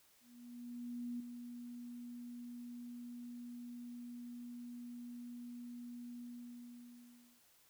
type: tone with ADSR envelope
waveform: sine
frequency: 241.3 Hz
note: B3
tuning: 40 cents flat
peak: -39 dBFS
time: 0.2-7.42 s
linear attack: 1000 ms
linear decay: 5 ms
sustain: -7 dB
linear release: 1200 ms
effects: white hiss -69 dBFS RMS until 7.69 s